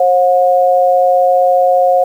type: tone pair together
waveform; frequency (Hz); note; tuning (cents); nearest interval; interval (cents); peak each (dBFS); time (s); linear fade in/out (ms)
sine; 537 / 722; C5 / F#5; +45 / -43; perfect fourth; 512; -10; 0-2.04; 5
effects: 7-bit